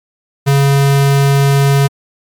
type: tone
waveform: square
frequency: 139.3 Hz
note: C#3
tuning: 9 cents sharp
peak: -8 dBFS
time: 0.46-1.88 s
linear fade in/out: 20 ms
effects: MP3 96 kbps